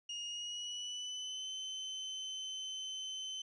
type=tone with pitch glide; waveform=35% pulse; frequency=2858 to 3063 Hz; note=F7 to G7; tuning=+39 to -41 cents; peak=-38 dBFS; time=0.09-3.42 s; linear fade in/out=5 ms; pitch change=+120 cents; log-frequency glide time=0.27-1.49 s; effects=resampled to 22050 Hz